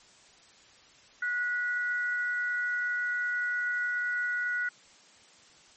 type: tone pair together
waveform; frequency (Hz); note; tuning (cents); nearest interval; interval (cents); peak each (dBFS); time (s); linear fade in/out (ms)
sine; 1461.8 / 1955; F#6 / B6; -21 / -18; perfect fourth; 503; -28 / -36; 1.22-4.69; 5
effects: white hiss -57 dBFS RMS until 5.76 s + MP3 32 kbps